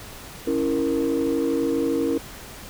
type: chord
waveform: sine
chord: A# diminished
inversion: first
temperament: equal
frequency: 277.2 / 329.6 / 466.2 Hz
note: C#4 / E4 / A#4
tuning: 0 / 0 / 0 cents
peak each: -23 dBFS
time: 0.47-2.18 s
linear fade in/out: 5 ms
effects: tanh soft clip ceiling -15 dBFS + pink hiss -40 dBFS RMS until 2.69 s